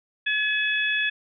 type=harmonic tone; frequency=852 Hz; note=G#5; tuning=44 cents sharp; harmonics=2 / 3 / 4; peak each=-24 / -26 / -29 dBFS; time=0.26-1.1 s; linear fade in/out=10 ms; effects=none